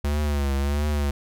square tone with vibrato, 71.6 Hz, D2, 43 cents flat, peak -22 dBFS, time 0.04-1.11 s, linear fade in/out 5 ms, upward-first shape triangle, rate 1.5 Hz, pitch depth 86 cents each way, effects none

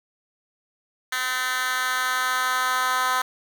10% pulse tone with high-pass filter sweep, 255.3 Hz, C4, 42 cents flat, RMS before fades -24 dBFS, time 1.12-3.22 s, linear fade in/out 5 ms, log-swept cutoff 1800 to 1100 Hz, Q 1.9, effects none

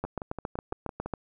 two click trains, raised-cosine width 1 ms, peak -17 / -21 dBFS, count 9 / 7, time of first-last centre 0.04-1.137 / 0.05-1.06 s, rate 7.29 / 5.94 Hz, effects none

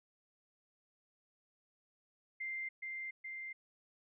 sine tone with echo, 2093 Hz, C7, in tune, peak -38 dBFS, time 2.4-2.69 s, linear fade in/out 10 ms, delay 420 ms, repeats 2, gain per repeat -2 dB, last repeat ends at 3.53 s, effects none

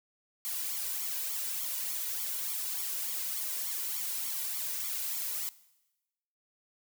blue noise with flanger, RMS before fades -35 dBFS, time 0.45-5.49 s, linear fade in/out 0 ms, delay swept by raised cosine 0.89 to 2.09 ms, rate 3.4 Hz, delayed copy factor +0.75, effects noise-tail reverb RT60 1.0 s tail -19 dB re dry

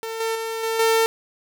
sawtooth tone with level steps, 450.3 Hz, A4, 40 cents sharp, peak -24 / -18 / -22 / -18 / -12 dBFS, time 0.03-1.06 s, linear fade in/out 0 ms, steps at 0.2 / 0.35 / 0.63 / 0.79 s, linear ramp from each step 5 ms, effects none

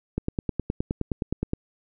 click train, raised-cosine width 3 ms, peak -12 dBFS, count 14, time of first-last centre 0.18-1.534 s, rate 9.6 Hz, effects none

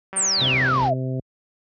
click train, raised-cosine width 0.5 ms, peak -19 dBFS, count 108, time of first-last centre 0.13-0.687 s, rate 192 Hz
sine exponential sweep, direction down, 9190 to 610 Hz, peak -18 dBFS, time 0.16-0.94 s, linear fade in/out 10 ms
pink low-pass noise, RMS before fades -33 dBFS, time 0.36-0.91 s, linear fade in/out 50 ms, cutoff 5200 Hz, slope 48 dB/octave
harmonic tone, 130 Hz, C3, 11 cents flat, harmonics 1 / 2 / 3 / 4 / 5, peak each -24 / -30 / -34 / -36 / -38 dBFS, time 0.41-1.2 s, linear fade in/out 5 ms
effects high-pass 60 Hz 12 dB/octave

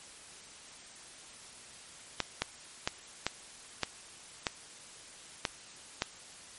clicks, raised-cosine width 0.2 ms, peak -11 dBFS, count 8, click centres 2.203 / 2.42 / 2.875 / 3.266 / 3.833 / 4.468 / 5.452 / 6.021 s, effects white hiss -51 dBFS RMS until 6.58 s + MP3 48 kbps

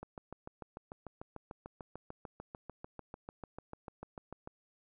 click train, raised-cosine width 1 ms, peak -30 dBFS, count 31, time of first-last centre 0.03-4.474 s, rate 6.75 Hz, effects none

